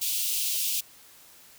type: high-pass noise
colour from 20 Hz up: white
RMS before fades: -28 dBFS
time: 0.01-0.81 s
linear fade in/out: 10 ms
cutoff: 2600 Hz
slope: 48 dB/octave
effects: white hiss -53 dBFS RMS until 1.58 s